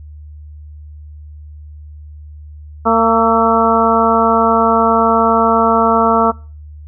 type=harmonic tone with a mistuned harmonic; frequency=227.6 Hz; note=A#3; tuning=41 cents flat; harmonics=1 / 2 / 3 / 4 / 5 / 6; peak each=-16 / -16 / -16 / -16 / -16 / -16 dBFS; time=2.85-6.32 s; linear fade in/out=20 ms; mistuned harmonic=6; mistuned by=-47 cents; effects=noise-tail reverb RT60 0.4 s tail -24 dB re dry + added 75 Hz sine -31 dBFS peak until 6.87 s